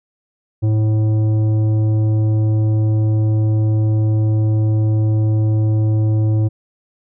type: tone with tanh clipping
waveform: triangle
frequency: 108.4 Hz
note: A2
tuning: 25 cents flat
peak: -14 dBFS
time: 0.62-6.49 s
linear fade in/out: 20 ms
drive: 14 dB
effects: none